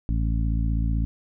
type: harmonic tone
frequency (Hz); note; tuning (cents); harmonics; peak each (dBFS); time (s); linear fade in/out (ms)
55.8; A1; +25; 1 / 2 / 3 / 4 / 5; -22 / -28 / -32 / -34 / -36; 0.09-1.05; 0
effects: none